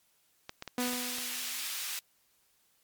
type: clicks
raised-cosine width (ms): 0.2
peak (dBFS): -22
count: 6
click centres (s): 0.494 / 0.624 / 0.677 / 0.878 / 0.933 / 1.184
type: tone with exponential decay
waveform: sawtooth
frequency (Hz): 247.6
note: B3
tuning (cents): +5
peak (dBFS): -25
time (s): 0.78-1.75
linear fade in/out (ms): 2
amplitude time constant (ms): 210
type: high-pass noise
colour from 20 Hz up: pink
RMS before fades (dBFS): -37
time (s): 0.8-1.99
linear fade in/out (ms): 0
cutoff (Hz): 2300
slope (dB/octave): 12
effects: white hiss -70 dBFS RMS until 2.83 s + MP3 96 kbps